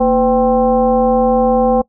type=tone with frequency modulation; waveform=sine; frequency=507 Hz; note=B4; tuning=45 cents sharp; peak=-9 dBFS; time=0-1.82 s; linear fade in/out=10 ms; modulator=275 Hz; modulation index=1.2; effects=noise-tail reverb RT60 0.1 s tail -23 dB re dry